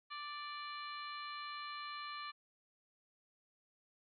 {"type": "harmonic tone", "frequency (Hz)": 587.3, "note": "D5", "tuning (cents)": 0, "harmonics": [2, 3, 4, 5, 6, 7], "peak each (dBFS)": [-45, -52, -52, -55, -58, -52], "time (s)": [0.1, 2.32], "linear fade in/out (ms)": 20, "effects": []}